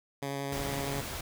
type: tone with vibrato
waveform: 10% pulse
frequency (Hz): 139.3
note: C#3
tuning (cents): +9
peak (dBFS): -25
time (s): 0.22-1.01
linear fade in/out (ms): 5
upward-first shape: sine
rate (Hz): 11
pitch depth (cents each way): 9
type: noise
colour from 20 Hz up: pink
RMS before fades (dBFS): -38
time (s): 0.52-1.21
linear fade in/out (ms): 5
effects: none